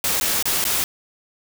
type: noise with dropouts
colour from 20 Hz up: white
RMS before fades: -21 dBFS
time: 0.04-0.84 s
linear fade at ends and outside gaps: 1 ms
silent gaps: 0.2-0.21 / 0.426-0.455 / 0.641-0.651 s
effects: none